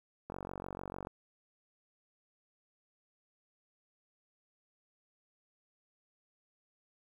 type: click train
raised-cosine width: 1 ms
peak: -27 dBFS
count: 37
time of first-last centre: 0.3-1.071 s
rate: 46.7 Hz
effects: 10-bit